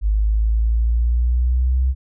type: exponential sweep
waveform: sine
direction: up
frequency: 51.3 to 65.5 Hz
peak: -14 dBFS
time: 0.01-1.95 s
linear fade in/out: 50 ms
effects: none